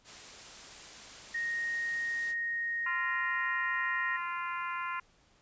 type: noise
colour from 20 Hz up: white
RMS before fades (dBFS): -48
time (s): 0.04-2.35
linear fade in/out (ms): 50
type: tone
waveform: sine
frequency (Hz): 1864.7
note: A#6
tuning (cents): 0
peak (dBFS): -31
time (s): 1.34-4.17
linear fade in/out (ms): 10
type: harmonic tone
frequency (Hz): 346.5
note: F4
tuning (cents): -14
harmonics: 3 / 4 / 5 / 6 / 7 / 8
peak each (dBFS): -36 / -39 / -44 / -43 / -46 / -50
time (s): 2.86-5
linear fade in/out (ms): 5
effects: pink hiss -66 dBFS RMS until 5.41 s + resampled to 16000 Hz